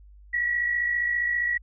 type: tone pair together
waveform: sine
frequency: 1877 / 1932 Hz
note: A#6 / B6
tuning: +11 / -39 cents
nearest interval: unison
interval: 50 cents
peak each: -32 / -23 dBFS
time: 0.33-1.58 s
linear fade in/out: 10 ms
effects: added 50 Hz sine -47 dBFS peak until 1.62 s